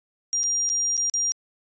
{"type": "tone with dropouts", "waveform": "sine", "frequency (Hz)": 5700, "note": "F8", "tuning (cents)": 34, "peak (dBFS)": -21, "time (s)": [0.33, 1.32], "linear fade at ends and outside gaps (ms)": 0, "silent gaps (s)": [[0.433, 0.438], [0.692, 0.699], [0.969, 0.977], [1.098, 1.139]], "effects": ["resampled to 16000 Hz"]}